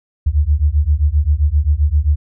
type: beating tone pair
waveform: sine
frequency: 70.5 / 78.1 Hz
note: C#2 / D#2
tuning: +30 / +7 cents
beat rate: 7.6 Hz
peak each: -14 dBFS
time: 0.26-2.16 s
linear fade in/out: 10 ms
effects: none